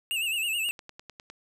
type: tone with vibrato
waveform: square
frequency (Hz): 2730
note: F7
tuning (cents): -40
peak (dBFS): -27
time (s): 0.11-0.71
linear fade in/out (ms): 0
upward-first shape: sine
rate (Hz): 9.4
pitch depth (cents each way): 98
type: click train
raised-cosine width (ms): 0.2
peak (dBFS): -26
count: 7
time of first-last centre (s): 0.69-1.3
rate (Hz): 9.83
effects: none